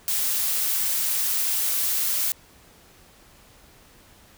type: noise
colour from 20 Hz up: blue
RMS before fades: -24 dBFS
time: 0.08-2.32 s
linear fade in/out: 0 ms
effects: pink hiss -53 dBFS RMS until 4.37 s